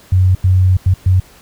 sine tone bursts at uneven times, 92.7 Hz, F#2, 4 cents sharp, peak -7 dBFS, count 4, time 0.12-0.35 / 0.44-0.77 / 0.86-0.94 / 1.06-1.2 s, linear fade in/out 5 ms, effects pink hiss -44 dBFS RMS until 1.41 s

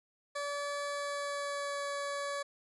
20% pulse tone with pitch glide, 574 to 567.4 Hz, D5 to C#5, -40 to +40 cents, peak -30 dBFS, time 0.35-2.43 s, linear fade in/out 10 ms, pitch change -20 cents, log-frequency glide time 0.85-1.86 s, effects resampled to 24000 Hz

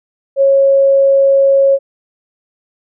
sine tone, 548 Hz, C#5, 20 cents flat, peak -6 dBFS, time 0.36-1.79 s, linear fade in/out 50 ms, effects none

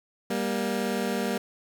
20% pulse tone pair together, 197.7 / 236.4 Hz, G3 / A#3, +15 / +24 cents, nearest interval minor third, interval 309 cents, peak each -24 dBFS, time 0.3-1.38 s, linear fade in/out 5 ms, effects none

